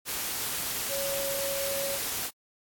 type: tone in noise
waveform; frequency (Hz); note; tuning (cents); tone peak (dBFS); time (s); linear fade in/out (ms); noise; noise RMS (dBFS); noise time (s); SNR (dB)
sine; 554.4; C#5; 0; -31; 0.88-1.99; 50; white; -32; 0.05-2.31; -2
effects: AAC 64 kbps